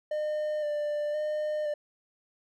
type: tone with vibrato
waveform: triangle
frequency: 600 Hz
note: D5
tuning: 37 cents sharp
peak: -26 dBFS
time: 0.11-1.74 s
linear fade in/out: 5 ms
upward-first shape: square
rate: 0.97 Hz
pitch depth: 20 cents each way
effects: none